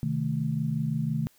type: chord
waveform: sine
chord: A diminished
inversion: first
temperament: equal with one note detuned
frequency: 129.83 / 155.56 / 220 Hz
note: C3 / Eb3 / A3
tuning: -13 / 0 / 0 cents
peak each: -31 / -28 / -31 dBFS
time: 0.03-1.27 s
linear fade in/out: 0 ms
effects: white hiss -62 dBFS RMS until 1.38 s